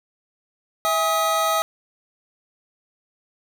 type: tone cluster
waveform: square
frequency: 652 / 819 / 1266 Hz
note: E5 / G#5 / D#6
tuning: -19 / -24 / +30 cents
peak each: -24 / -27 / -22 dBFS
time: 0.85-1.62 s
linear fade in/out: 0 ms
effects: none